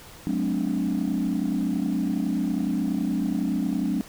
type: chord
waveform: sine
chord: D dominant seventh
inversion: first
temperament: equal with one note detuned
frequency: 185 / 214.5 / 261.6 / 293.7 Hz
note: F#3 / A3 / C4 / D4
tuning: 0 / -44 / 0 / 0 cents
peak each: -27 dBFS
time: 0.27-4.01 s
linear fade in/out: 0 ms
effects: tanh soft clip ceiling -17 dBFS + pink hiss -46 dBFS RMS until 4.08 s